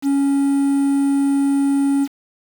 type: tone with quantisation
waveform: triangle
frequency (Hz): 278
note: C#4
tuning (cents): +5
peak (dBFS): -12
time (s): 0.02-2.08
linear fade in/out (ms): 50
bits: 6
effects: none